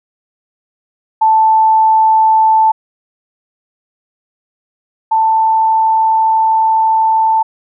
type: tone pair in turn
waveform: sine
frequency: 880 / 886.1 Hz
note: A5 / A5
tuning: 0 / +12 cents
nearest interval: unison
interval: 12 cents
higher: second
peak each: -6 / -8 dBFS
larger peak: first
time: 1.21-2.72 / 5.11-7.43 s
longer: second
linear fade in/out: 10 ms
effects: none